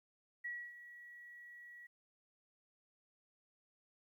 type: tone with ADSR envelope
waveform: sine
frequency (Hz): 1926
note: B6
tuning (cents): -44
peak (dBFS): -39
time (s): 0.44-1.87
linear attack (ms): 13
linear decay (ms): 270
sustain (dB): -13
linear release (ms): 9
effects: 13-bit